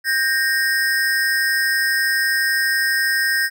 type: ring-modulated tone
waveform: square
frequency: 1723 Hz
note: A6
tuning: 37 cents flat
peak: -14 dBFS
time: 0.04-3.5 s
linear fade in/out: 50 ms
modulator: 134 Hz
effects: none